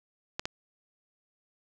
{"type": "clicks", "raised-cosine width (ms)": 0.2, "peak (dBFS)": -14, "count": 2, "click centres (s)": [0.395, 0.455], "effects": []}